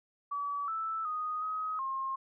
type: tone with pitch steps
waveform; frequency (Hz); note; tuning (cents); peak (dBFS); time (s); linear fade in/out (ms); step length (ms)
sine; 1144 / 1318 / 1243 / 1265 / 1068; D6 / E6 / D#6 / D#6 / C6; -46 / -1 / -2 / +28 / +35; -32; 0.31-2.16; 10; 370
effects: none